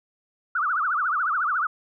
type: tone with vibrato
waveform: sine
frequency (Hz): 1318.5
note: E6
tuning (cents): 0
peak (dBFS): -21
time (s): 0.55-1.67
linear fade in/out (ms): 5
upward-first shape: triangle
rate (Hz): 14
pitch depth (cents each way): 270
effects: none